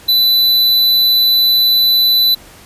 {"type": "tone", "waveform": "square", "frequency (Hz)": 3991, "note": "B7", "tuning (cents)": 17, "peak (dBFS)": -9, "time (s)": [0.08, 2.35], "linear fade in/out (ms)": 10, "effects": ["pink hiss -40 dBFS RMS until 2.65 s", "resampled to 32000 Hz"]}